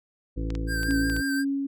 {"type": "harmonic tone", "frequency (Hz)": 55, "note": "A1", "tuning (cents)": 0, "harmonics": [1, 2, 3, 5, 6, 7, 8, 9], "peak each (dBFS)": [-28, -36, -38, -35, -39, -49, -50, -42], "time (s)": [0.36, 1.22], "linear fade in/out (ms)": 20}
{"type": "clicks", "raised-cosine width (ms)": 0.2, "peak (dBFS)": -22, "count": 6, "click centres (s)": [0.504, 0.552, 0.832, 0.909, 1.099, 1.165]}
{"type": "tone with vibrato", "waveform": "square", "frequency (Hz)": 1573, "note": "G6", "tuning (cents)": 6, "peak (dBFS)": -29, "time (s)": [0.67, 1.45], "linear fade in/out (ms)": 50, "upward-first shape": "sine", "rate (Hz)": 5.6, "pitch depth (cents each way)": 31}
{"type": "tone with tremolo", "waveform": "sine", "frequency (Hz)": 276.7, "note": "C#4", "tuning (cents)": -3, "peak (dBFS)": -23, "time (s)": [0.88, 1.67], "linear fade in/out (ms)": 10, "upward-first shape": "sine", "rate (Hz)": 2.2, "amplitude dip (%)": 30}
{"effects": []}